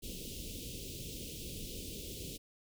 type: band-stop noise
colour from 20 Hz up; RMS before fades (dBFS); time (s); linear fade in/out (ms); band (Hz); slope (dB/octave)
pink; -44; 0.02-2.38; 20; 510 to 2700; 48
effects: none